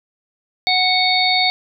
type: harmonic tone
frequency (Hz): 740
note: F#5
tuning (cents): 0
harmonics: 1 / 3 / 5 / 6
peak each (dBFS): -19 / -19 / -19 / -19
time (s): 0.67-1.5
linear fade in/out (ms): 0
effects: none